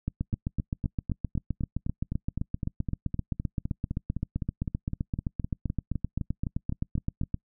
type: two click trains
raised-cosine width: 5 ms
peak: -16 / -18 dBFS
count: 57 / 28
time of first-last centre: 0.08-7.343 / 0.33-7.235 s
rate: 7.71 / 3.91 Hz
effects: noise-tail reverb RT60 0.1 s tail -26 dB re dry